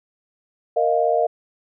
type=chord; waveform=sine; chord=Bb suspended fourth; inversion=none; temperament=just; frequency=466.2 / 621.6 / 699.2 Hz; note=Bb4 / Eb5 / F5; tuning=0 / -2 / +2 cents; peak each=-21 / -20 / -20 dBFS; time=0.76-1.27 s; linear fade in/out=10 ms; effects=none